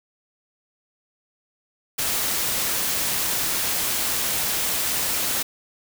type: noise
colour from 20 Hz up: white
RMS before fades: -24 dBFS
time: 1.98-5.43 s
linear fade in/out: 10 ms
effects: none